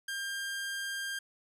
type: tone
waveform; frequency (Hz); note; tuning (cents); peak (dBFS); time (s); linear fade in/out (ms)
sawtooth; 1599; G6; +34; -31; 0.08-1.19; 5
effects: resampled to 32000 Hz